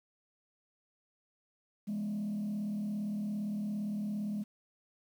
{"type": "tone with frequency modulation", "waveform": "sine", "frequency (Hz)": 207.7, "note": "G#3", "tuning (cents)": 0, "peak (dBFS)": -31, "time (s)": [1.87, 4.44], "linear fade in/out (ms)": 20, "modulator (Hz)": 37.5, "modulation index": 0.44, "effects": ["tanh soft clip ceiling -31 dBFS", "10-bit"]}